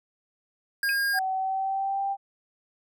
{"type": "tone", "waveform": "square", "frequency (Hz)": 1620, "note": "G#6", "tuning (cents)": -43, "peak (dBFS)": -24, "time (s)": [0.83, 1.19], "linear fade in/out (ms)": 2}
{"type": "tone with exponential decay", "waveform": "sine", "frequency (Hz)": 2535, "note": "D#7", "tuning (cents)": 32, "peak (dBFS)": -25, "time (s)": [0.89, 0.98], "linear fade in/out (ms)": 1, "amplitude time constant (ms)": 18}
{"type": "tone with pitch glide", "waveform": "sine", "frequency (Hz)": [759, 788.9], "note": ["F#5", "G5"], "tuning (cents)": [44, 11], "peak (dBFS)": -25, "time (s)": [1.13, 2.17], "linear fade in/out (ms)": 50, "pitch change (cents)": 67, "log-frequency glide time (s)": [1.34, 2.03]}
{"effects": []}